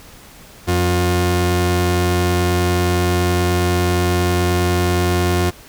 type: tone pair together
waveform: sawtooth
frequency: 89 / 178 Hz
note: F2 / F3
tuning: +33 / +33 cents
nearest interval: octave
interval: 1200 cents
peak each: -12 dBFS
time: 0.67-5.51 s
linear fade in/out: 20 ms
effects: pink hiss -42 dBFS RMS until 5.68 s